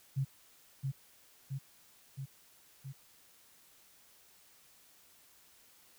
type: tone with echo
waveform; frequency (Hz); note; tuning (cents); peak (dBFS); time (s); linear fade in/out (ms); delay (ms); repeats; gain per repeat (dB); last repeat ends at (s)
sine; 135.5; C#3; -39; -29; 0.16-0.25; 20; 670; 4; -3; 2.93
effects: white hiss -63 dBFS RMS until 5.98 s